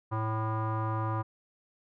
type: tone with low-pass filter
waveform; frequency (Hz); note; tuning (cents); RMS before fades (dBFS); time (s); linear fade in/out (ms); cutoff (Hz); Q
square; 110; A2; 0; -31; 0.11-1.23; 20; 1100; 7.9
effects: none